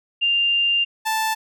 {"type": "tone pair in turn", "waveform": ["sine", "sawtooth"], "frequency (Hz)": [2794, 880.1], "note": ["F7", "A5"], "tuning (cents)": [0, 0], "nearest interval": "octave + minor sixth", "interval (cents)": 2000, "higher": "first", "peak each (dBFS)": -16, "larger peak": "neither", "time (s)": [[0.21, 0.85], [1.05, 1.35]], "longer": "first", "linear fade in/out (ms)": 20, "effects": []}